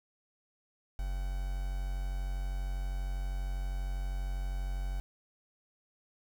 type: tone with quantisation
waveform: triangle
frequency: 46.25 Hz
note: F#1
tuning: in tune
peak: -30 dBFS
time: 0.99-5 s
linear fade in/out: 0 ms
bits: 8
effects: none